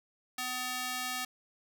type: tone with high-pass filter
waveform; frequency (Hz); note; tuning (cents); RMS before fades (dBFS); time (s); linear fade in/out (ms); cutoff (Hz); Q
square; 252.2; B3; +36; -36; 0.38-1.25; 5; 1100; 0.51
effects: none